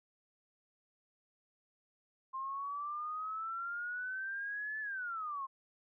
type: exponential two-way sweep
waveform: sine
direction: up then down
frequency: 1052 to 1748 to 1052 Hz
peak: -37 dBFS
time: 2.33-5.47 s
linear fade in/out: 20 ms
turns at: 4.8 s
effects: none